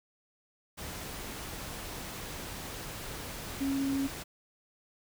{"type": "tone in noise", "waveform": "sine", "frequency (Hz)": 273.5, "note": "C#4", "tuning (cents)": -23, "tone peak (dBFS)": -28, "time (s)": [3.6, 4.08], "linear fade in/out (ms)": 20, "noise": "pink", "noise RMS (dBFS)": -41, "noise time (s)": [0.77, 4.24], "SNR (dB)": 10, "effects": []}